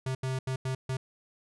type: tone bursts at uneven times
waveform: square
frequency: 130.81 Hz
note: C3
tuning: in tune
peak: -30 dBFS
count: 5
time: 0.06-0.15 / 0.23-0.39 / 0.47-0.56 / 0.65-0.75 / 0.89-0.97 s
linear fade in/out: 5 ms
effects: resampled to 24000 Hz